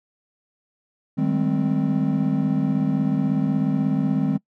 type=chord; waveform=triangle; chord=Ab major seventh; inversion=second; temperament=equal with one note detuned; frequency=155.56 / 196 / 212.3 / 261.6 Hz; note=Eb3 / G3 / Ab3 / C4; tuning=0 / 0 / +38 / 0 cents; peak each=-22 / -23 / -24 / -21 dBFS; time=1.17-4.38 s; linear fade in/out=20 ms; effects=noise-tail reverb RT60 0.1 s tail -23 dB re dry